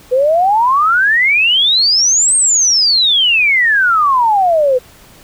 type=exponential two-way sweep; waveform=sine; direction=up then down; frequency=490 to 8570 to 490 Hz; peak=-8 dBFS; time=0.11-4.79 s; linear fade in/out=20 ms; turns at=2.36 s; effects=pink hiss -42 dBFS RMS until 5.23 s